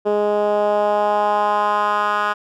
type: tone with band-pass filter sweep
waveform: 10% pulse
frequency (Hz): 207.7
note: G#3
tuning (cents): 0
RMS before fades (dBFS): -18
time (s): 0.05-2.34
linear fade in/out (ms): 20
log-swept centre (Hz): 450 to 1400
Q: 2.3
effects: none